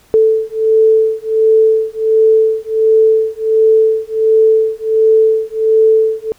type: beating tone pair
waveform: sine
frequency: 440 / 441.4 Hz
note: A4 / A4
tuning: 0 / +5 cents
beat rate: 1.4 Hz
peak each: -11 / -11 dBFS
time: 0.14-6.32 s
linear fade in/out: 0 ms
effects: pink hiss -49 dBFS RMS until 6.38 s